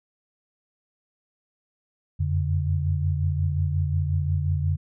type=tone cluster; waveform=sine; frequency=87.2 / 92.8 / 143 Hz; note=F2 / F#2 / D3; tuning=-2 / +6 / -46 cents; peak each=-23 / -31 / -26 dBFS; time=2.19-4.77 s; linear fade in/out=20 ms; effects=none